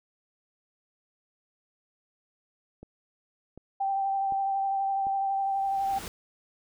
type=click train; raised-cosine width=2 ms; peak=-31 dBFS; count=4; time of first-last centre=2.83-5.069 s; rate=1.34 Hz
type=tone with vibrato; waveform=sine; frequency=783 Hz; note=G5; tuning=2 cents flat; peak=-25 dBFS; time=3.8-5.99 s; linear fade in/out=10 ms; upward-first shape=triangle; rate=12 Hz; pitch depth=20 cents each way
type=noise with exponential growth; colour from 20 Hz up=pink; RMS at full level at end=-37 dBFS; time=5.29-6.08 s; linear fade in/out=1 ms; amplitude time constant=170 ms
effects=none